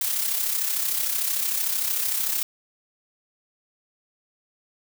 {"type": "noise with amplitude modulation", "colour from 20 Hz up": "blue", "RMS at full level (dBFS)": -23, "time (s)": [0.01, 2.43], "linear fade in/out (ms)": 2, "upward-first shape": "sine", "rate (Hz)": 33.3, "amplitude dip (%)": 50, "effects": []}